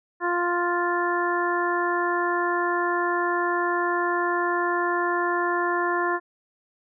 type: harmonic tone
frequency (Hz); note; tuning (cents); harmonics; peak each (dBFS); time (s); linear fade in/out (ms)
350; F4; +4; 1 / 2 / 3 / 4 / 5; -26 / -30 / -26 / -31 / -29; 0.2-6.2; 50
effects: none